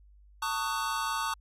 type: chord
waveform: square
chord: D# half-diminished seventh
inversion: second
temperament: just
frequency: 896 / 1120.1 / 1244.5 / 1493.4 Hz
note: A5 / C#6 / D#6 / F#6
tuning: +31 / +18 / 0 / +16 cents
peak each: -35 / -35 / -36 / -39 dBFS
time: 0.42-1.34 s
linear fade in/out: 5 ms
effects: added 50 Hz sine -54 dBFS peak until 1.4 s + resampled to 32000 Hz